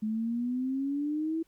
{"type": "exponential sweep", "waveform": "sine", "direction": "up", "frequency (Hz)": [213, 329.6], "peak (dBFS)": -28, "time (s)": [0.02, 1.43], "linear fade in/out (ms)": 10, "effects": ["pink hiss -70 dBFS RMS until 1.47 s"]}